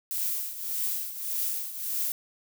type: noise with tremolo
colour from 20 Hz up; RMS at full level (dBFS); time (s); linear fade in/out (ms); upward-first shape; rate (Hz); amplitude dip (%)
violet; -28; 0.11-2.12; 0; triangle; 1.7; 75
effects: none